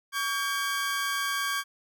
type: tone pair together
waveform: sawtooth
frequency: 1131.4 / 1600 Hz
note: C#6 / G6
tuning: +35 / +35 cents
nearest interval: tritone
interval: 600 cents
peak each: -27 / -26 dBFS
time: 0.12-1.64 s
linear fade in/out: 50 ms
effects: none